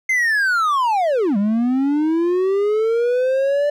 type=linear two-way sweep; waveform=triangle; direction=down then up; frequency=2100 to 196 to 589 Hz; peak=-13 dBFS; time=0.09-3.7 s; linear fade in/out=5 ms; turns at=1.37 s; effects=none